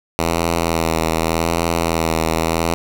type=tone with vibrato; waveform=5% pulse; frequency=82.41 Hz; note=E2; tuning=in tune; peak=-5 dBFS; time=0.19-2.74 s; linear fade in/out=0 ms; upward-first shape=sine; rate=0.85 Hz; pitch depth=33 cents each way; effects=none